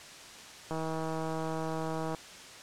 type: click train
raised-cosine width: 1 ms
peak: -22 dBFS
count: 231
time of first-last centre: 0.71-2.147 s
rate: 160 Hz
effects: white hiss -48 dBFS RMS until 2.62 s + low-pass 7000 Hz 12 dB/octave